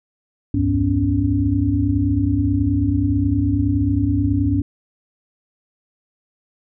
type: tone cluster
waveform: sine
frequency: 68 / 82 / 100.3 / 253.6 / 283 Hz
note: C#2 / E2 / G2 / B3 / C#4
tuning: -33 / -9 / +40 / +46 / +36 cents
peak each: -25 / -27 / -19 / -25 / -19 dBFS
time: 0.54-4.62 s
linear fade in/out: 5 ms
effects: none